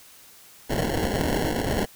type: noise with sample-and-hold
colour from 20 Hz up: white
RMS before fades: -25 dBFS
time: 0.69-1.86 s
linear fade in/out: 20 ms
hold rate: 1225 Hz
effects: white hiss -50 dBFS RMS until 1.95 s